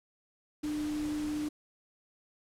sine tone in noise, 300 Hz, D4, 37 cents sharp, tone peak -31 dBFS, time 0.63-1.49 s, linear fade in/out 10 ms, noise pink, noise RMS -45 dBFS, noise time 0.63-1.49 s, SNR +11 dB, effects low-pass 11000 Hz 12 dB/octave

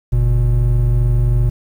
triangle tone pair together, 47.62 / 120 Hz, G1 / B2, -49 / -49 cents, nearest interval octave + major third, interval 1600 cents, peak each -12 dBFS, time 0.12-1.5 s, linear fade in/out 10 ms, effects 8-bit

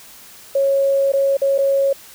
sine tone with dropouts, 550 Hz, C#5, 14 cents flat, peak -13 dBFS, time 0.55-1.93 s, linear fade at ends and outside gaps 5 ms, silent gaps 1.121-1.135 / 1.37-1.417 / 1.58-1.586 s, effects white hiss -42 dBFS RMS until 2.14 s

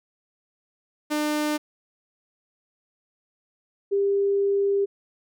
sawtooth / sine tone pair in turn, 300 / 398.6 Hz, D4 / G4, +37 / +29 cents, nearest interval perfect fourth, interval 492 cents, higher second, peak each -19 dBFS, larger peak neither, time 1.1-1.58 / 3.91-4.86 s, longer second, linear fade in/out 20 ms, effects none

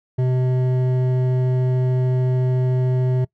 sine tone with hard clipping, 127.6 Hz, C3, 43 cents flat, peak -18 dBFS, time 0.18-3.25 s, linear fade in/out 10 ms, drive 10 dB, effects noise-tail reverb RT60 0.1 s tail -22 dB re dry

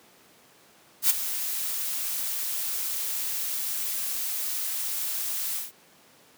blue noise with ADSR envelope, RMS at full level -18 dBFS, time 1.02-5.72 s, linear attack 79 ms, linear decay 18 ms, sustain -12 dB, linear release 160 ms, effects pink hiss -56 dBFS RMS until 6.37 s + high-pass 200 Hz 12 dB/octave

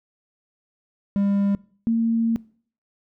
triangle / sine tone pair in turn, 200 / 228.4 Hz, G3 / A#3, +35 / -35 cents, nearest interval major second, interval 230 cents, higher second, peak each -16 / -17 dBFS, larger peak first, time 1.16-1.55 / 1.87-2.36 s, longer second, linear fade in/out 0 ms, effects noise-tail reverb RT60 0.5 s tail -22 dB re dry

